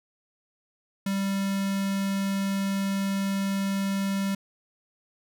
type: tone with notch filter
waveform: square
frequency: 196 Hz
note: G3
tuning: in tune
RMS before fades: -27 dBFS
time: 1.06-4.35 s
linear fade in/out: 5 ms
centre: 710 Hz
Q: 1.5
effects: none